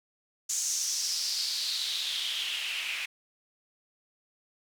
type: noise with band-pass filter sweep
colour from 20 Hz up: white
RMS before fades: -32 dBFS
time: 0.49-3.06 s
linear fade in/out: 10 ms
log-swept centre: 6800 to 2400 Hz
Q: 4.6
effects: none